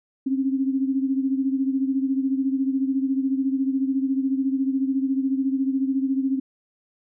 sine beating tone pair, 266 / 280 Hz, C4 / C#4, +29 / +18 cents, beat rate 14 Hz, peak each -21 / -27 dBFS, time 0.26-6.4 s, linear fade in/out 10 ms, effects none

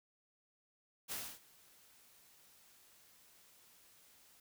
white noise with ADSR envelope, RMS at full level -41 dBFS, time 1.08-4.4 s, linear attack 38 ms, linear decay 270 ms, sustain -24 dB, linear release 3 ms, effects none

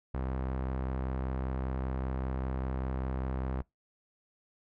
sawtooth tone with low-pass filter, 65.1 Hz, C2, 8 cents flat, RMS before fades -34 dBFS, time 0.14-3.62 s, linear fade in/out 5 ms, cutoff 1300 Hz, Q 0.91, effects noise-tail reverb RT60 0.2 s tail -26 dB re dry

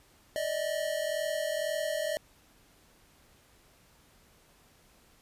square tone pair together, 592 / 634 Hz, D5 / D#5, +14 / +32 cents, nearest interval minor second, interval 118 cents, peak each -34 / -33 dBFS, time 0.36-2.17 s, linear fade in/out 0 ms, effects pink hiss -62 dBFS RMS until 5.21 s + resampled to 32000 Hz

